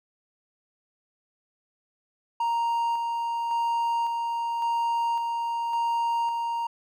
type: tone with tremolo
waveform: triangle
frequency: 932.3 Hz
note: A#5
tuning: in tune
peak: -21 dBFS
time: 2.4-6.67 s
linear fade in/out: 5 ms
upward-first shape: square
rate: 0.9 Hz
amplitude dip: 30%
effects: none